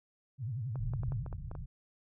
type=tone with vibrato; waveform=sine; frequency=120 Hz; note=B2; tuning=49 cents flat; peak=-34 dBFS; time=0.38-1.26 s; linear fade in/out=50 ms; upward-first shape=sine; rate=11 Hz; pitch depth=250 cents each way
type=clicks; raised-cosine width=1 ms; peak=-32 dBFS; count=8; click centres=0.757 / 0.936 / 1.034 / 1.121 / 1.263 / 1.328 / 1.514 / 1.552 s
type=low-pass noise; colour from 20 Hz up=pink; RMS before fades=-40 dBFS; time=0.78-1.66 s; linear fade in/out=20 ms; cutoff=160 Hz; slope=48 dB/octave
effects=none